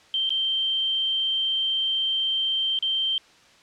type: tone with dropouts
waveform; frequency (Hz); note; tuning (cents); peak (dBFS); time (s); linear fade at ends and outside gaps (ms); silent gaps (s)
sine; 3136; G7; 0; -21; 0.14-3.18; 1; 0.293-0.304 / 2.789-2.825
effects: white hiss -54 dBFS RMS until 3.62 s + low-pass 5000 Hz 12 dB/octave